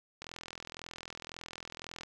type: click train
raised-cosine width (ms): 0.2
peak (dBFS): -25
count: 77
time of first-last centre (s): 0.22-2.034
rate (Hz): 41.9
effects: none